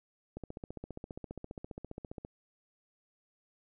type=click train; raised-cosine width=2 ms; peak=-28 dBFS; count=29; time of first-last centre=0.37-2.249 s; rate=14.9 Hz; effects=none